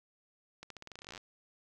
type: accelerating click train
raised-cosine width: 0.2 ms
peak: -29 dBFS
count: 19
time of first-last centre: 0.63-1.177 s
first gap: 73 ms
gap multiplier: 0.88
effects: none